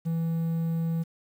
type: tone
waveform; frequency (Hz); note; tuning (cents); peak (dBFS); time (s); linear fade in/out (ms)
triangle; 164.81; E3; 0; -23; 0.05-1.04; 20
effects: 9-bit